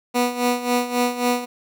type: tone with tremolo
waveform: 15% pulse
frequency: 244.9 Hz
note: B3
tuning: 14 cents flat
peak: -10 dBFS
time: 0.14-1.46 s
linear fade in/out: 20 ms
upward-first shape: sine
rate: 3.7 Hz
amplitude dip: 75%
effects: none